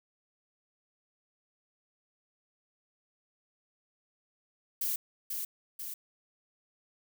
violet noise with echo, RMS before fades -32 dBFS, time 4.81-4.96 s, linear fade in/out 5 ms, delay 490 ms, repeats 2, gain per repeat -4 dB, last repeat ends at 5.94 s, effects none

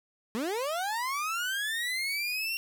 30% pulse linear sweep, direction up, 207.7 to 2764 Hz, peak -27 dBFS, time 0.35-2.57 s, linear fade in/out 0 ms, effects none

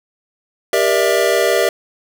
square chord, E half-diminished seventh, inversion first, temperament just, 395.6 / 474.7 / 593.3 / 659.3 Hz, G4 / Bb4 / D5 / E5, +16 / +31 / +18 / 0 cents, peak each -19 dBFS, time 0.73-1.69 s, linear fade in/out 2 ms, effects none

